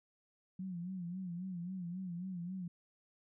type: tone with vibrato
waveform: sine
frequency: 180 Hz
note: F#3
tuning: 47 cents flat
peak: -39 dBFS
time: 0.59-2.68 s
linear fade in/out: 5 ms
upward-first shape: sine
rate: 3.7 Hz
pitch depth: 97 cents each way
effects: none